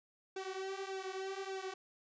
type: tone with flanger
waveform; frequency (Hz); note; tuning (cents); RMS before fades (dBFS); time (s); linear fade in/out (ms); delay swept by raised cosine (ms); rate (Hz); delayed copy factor
sawtooth; 383.8; G4; -37; -42; 0.36-1.74; 5; 1.6 to 7; 1.7; -0.85
effects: resampled to 16000 Hz